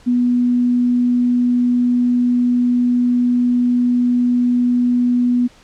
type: tone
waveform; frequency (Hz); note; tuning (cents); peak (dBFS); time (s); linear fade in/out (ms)
sine; 244.9; B3; -14; -12; 0.06-5.48; 20
effects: pink hiss -48 dBFS RMS until 5.63 s + low-pass 7000 Hz 12 dB/octave